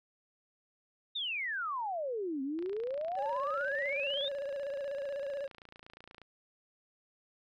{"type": "exponential two-way sweep", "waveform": "sine", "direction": "down then up", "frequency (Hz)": [3765, 261.6, 3765], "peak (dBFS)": -33, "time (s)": [1.15, 4.29], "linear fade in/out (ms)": 10, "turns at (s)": 2.42}
{"type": "click train", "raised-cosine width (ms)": 0.3, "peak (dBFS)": -35, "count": 104, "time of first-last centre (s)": [2.59, 6.217], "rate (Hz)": 28.4}
{"type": "tone with vibrato", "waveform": "triangle", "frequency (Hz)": 560, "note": "C#5", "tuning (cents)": 18, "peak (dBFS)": -33, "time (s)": [3.16, 5.48], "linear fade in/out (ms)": 20, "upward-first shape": "sine", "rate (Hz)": 16, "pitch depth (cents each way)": 64}
{"effects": []}